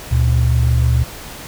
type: tone pair together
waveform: sine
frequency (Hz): 72.61 / 118.9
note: D2 / A#2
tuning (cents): -19 / +35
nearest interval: major sixth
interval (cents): 854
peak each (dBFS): -13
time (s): 0.11-1.04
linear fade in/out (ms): 10
effects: tanh soft clip ceiling -4 dBFS + pink hiss -33 dBFS RMS until 1.47 s